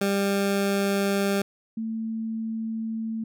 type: tone pair in turn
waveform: 20% pulse / sine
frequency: 198.6 / 223.3 Hz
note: G3 / A3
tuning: +23 / +26 cents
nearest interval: major second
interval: 203 cents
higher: second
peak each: -17 / -27 dBFS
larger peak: first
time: 0.01-1.42 / 1.77-3.24 s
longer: second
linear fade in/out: 5 ms
effects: none